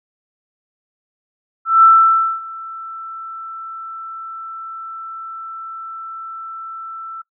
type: tone with ADSR envelope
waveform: sine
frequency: 1331 Hz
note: E6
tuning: 16 cents sharp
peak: -4 dBFS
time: 1.65-7.22 s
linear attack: 180 ms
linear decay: 570 ms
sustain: -23 dB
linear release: 10 ms
effects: noise-tail reverb RT60 0.1 s tail -18 dB re dry